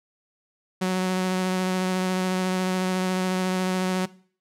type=tone with vibrato; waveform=sawtooth; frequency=185.2 Hz; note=F#3; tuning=2 cents sharp; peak=-18 dBFS; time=0.81-4.06 s; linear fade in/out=10 ms; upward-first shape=triangle; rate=14 Hz; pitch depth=15 cents each way; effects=noise-tail reverb RT60 0.5 s tail -20 dB re dry + low-pass 11000 Hz 12 dB/octave